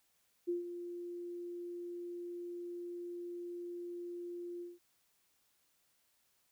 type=tone with ADSR envelope; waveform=sine; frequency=349.2 Hz; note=F4; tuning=in tune; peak=-31 dBFS; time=0.47-4.79 s; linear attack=21 ms; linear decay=140 ms; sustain=-10 dB; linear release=180 ms; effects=white hiss -75 dBFS RMS until 6.51 s